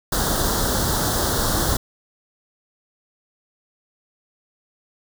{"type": "band-stop noise", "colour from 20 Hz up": "pink", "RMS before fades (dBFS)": -21, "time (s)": [0.12, 1.77], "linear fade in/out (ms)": 5, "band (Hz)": [1700, 3400], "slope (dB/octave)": 48, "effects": []}